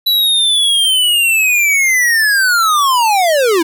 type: linear sweep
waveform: square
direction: down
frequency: 3965 to 311.1 Hz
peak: -10 dBFS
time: 0.06-3.63 s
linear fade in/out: 10 ms
effects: none